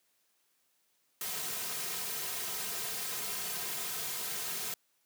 white noise with comb filter, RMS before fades -37 dBFS, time 1.21-4.74 s, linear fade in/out 2 ms, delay 3.5 ms, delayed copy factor -0.8, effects white hiss -74 dBFS RMS until 5.05 s + high-pass 150 Hz 12 dB/octave

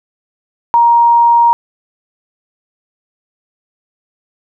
sine tone, 940 Hz, A#5, 14 cents sharp, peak -5 dBFS, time 0.74-1.53 s, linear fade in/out 0 ms, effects none

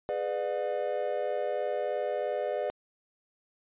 triangle chord, G# diminished seventh, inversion none, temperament just, 415.3 / 498.4 / 598 / 717.6 Hz, G#4 / B4 / D5 / F5, 0 / +16 / +31 / +47 cents, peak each -34 / -32 / -30 / -35 dBFS, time 0.09-2.7 s, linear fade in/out 0 ms, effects resampled to 8000 Hz

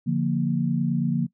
sine chord, Bb major, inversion first, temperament just, 145.68 / 174.81 / 233.1 Hz, D3 / F3 / Bb3, -14 / +2 / 0 cents, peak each -25 dBFS, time 0.06-1.27 s, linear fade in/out 20 ms, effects noise-tail reverb RT60 0.1 s tail -21 dB re dry

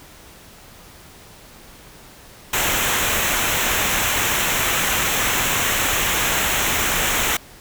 pink noise with comb filter, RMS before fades -20 dBFS, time 2.53-7.37 s, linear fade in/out 5 ms, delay 0.21 ms, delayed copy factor -0.65, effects pink hiss -44 dBFS RMS until 7.6 s

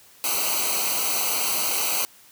white noise with comb filter, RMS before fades -24 dBFS, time 0.24-2.05 s, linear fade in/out 0 ms, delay 0.57 ms, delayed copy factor -0.95, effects white hiss -52 dBFS RMS until 2.31 s + high-pass 60 Hz 12 dB/octave

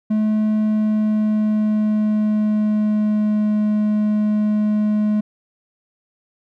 triangle tone with pitch glide, 214.7 to 211.4 Hz, A3 to G#3, -42 to +31 cents, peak -13 dBFS, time 0.1-5.21 s, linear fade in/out 10 ms, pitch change -27 cents, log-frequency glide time 0.58-3.56 s, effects none

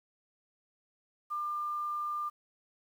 sine tone with quantisation, 1197 Hz, D6, 33 cents sharp, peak -32 dBFS, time 1.3-2.3 s, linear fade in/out 20 ms, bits 10, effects none

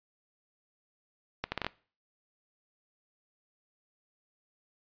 accelerating click train, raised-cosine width 0.3 ms, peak -15 dBFS, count 6, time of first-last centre 1.44-1.666 s, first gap 80 ms, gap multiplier 0.71, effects noise-tail reverb RT60 0.4 s tail -21 dB re dry + resampled to 11025 Hz

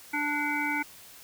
harmonic tone with a mistuned harmonic, 294.3 Hz, D4, 4 cents sharp, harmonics 1 / 3 / 5 / 7 / 8, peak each -33 / -33 / -33 / -33 / -33 dBFS, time 0.13-0.83 s, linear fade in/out 10 ms, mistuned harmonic 8, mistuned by -52 cents, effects white hiss -50 dBFS RMS until 1.23 s

